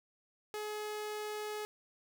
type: tone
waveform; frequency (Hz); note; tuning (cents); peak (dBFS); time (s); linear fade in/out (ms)
sawtooth; 423.1; G#4; +32; -34; 0.54-1.65; 0
effects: none